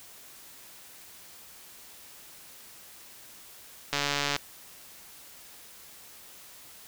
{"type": "click train", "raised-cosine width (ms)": 0.2, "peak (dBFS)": -10, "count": 63, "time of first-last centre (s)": [3.93, 4.364], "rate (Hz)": 143, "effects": ["white hiss -50 dBFS RMS until 6.87 s"]}